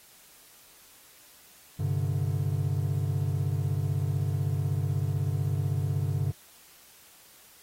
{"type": "chord", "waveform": "triangle", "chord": "G suspended fourth", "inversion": "none", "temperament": "equal", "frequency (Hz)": [98, 130.81, 146.83], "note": ["G2", "C3", "D3"], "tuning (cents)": [0, 0, 0], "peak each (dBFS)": [-27, -29, -28], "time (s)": [1.79, 6.32], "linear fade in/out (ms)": 10, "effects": ["white hiss -55 dBFS RMS until 7.62 s", "AAC 48 kbps"]}